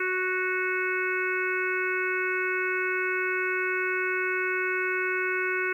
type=harmonic tone with a mistuned harmonic; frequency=370 Hz; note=F#4; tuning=in tune; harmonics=1 / 3 / 4 / 5 / 6 / 7; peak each=-30 / -36 / -29 / -37 / -32 / -35 dBFS; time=0-5.73 s; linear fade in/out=5 ms; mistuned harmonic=6; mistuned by=-16 cents; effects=10-bit